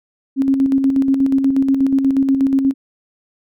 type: tone with tremolo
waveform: sine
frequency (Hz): 270.4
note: C#4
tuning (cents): -43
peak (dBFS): -10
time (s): 0.36-2.74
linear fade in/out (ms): 50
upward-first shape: square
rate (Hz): 8.3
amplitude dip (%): 45
effects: none